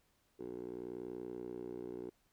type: tone with band-pass filter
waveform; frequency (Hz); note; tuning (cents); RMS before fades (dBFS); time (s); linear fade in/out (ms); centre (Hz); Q
10% pulse; 60.7; B1; -29; -45; 0.39-2.1; 10; 390; 4.6
effects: pink hiss -75 dBFS RMS until 2.32 s